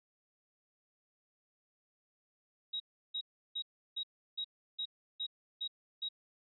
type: tone bursts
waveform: sine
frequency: 3812 Hz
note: A#7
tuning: 38 cents sharp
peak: -35 dBFS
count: 9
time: 2.73-6.089 s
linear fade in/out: 10 ms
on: 71 ms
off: 340 ms
effects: none